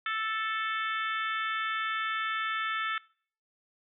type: harmonic tone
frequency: 440 Hz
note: A4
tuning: in tune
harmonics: 3 / 4 / 5 / 6 / 7 / 8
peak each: -32 / -34 / -38 / -43 / -43 / -41 dBFS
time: 0.06-2.98 s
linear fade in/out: 2 ms
effects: noise-tail reverb RT60 0.5 s tail -24 dB re dry